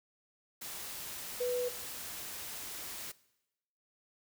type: tone in noise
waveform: sine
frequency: 493.9 Hz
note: B4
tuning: in tune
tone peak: -30 dBFS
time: 1.4-1.69 s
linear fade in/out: 10 ms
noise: white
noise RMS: -43 dBFS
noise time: 0.61-3.12 s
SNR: +10 dB
effects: noise-tail reverb RT60 0.9 s tail -20 dB re dry